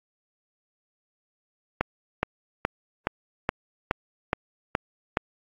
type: click train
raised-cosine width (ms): 0.5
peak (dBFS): -7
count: 9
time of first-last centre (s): 1.81-5.171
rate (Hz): 2.38
effects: AAC 48 kbps